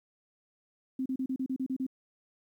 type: tone bursts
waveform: sine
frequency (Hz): 261.6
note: C4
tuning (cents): 0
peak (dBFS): -29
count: 9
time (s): 0.99-1.866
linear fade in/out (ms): 5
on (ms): 68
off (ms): 33
effects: 11-bit